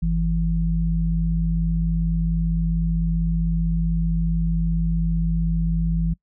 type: tone pair together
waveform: sine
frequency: 49.89 / 165.5 Hz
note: G1 / E3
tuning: +31 / +7 cents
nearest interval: octave + major sixth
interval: 2076 cents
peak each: -21 dBFS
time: 0.02-6.14 s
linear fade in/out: 10 ms
effects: noise-tail reverb RT60 0.1 s tail -25 dB re dry